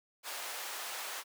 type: high-pass noise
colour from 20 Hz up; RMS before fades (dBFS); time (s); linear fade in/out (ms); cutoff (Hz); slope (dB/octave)
pink; -41; 0.23-1.24; 50; 700; 12
effects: high-pass 400 Hz 12 dB/octave